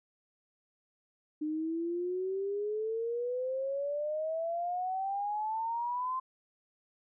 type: exponential sweep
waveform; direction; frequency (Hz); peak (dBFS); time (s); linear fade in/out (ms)
sine; up; 301.8 to 1046.5; -31; 1.41-6.2; 10
effects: none